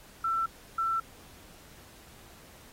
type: tone pair in turn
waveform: sine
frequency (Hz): 1339 / 1339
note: E6 / E6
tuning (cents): +27 / +27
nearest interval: unison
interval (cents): 0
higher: neither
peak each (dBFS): -26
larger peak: neither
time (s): 0.24-0.46 / 0.78-1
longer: neither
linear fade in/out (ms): 5
effects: pink hiss -54 dBFS RMS until 2.72 s + AAC 48 kbps